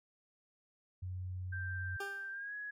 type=tone; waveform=sine; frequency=91.7 Hz; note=F#2; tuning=15 cents flat; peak=-38 dBFS; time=1.02-1.97 s; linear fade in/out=10 ms
type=tone with pitch glide; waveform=sine; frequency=1572 to 1675.1 Hz; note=G6 to G#6; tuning=+4 to +14 cents; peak=-40 dBFS; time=1.52-2.71 s; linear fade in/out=10 ms; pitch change=+110 cents; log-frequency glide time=2.31-2.54 s
type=tone with exponential decay; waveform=20% pulse; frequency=398.7 Hz; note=G4; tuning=29 cents sharp; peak=-33 dBFS; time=2-2.38 s; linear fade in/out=5 ms; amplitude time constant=82 ms
effects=MP3 64 kbps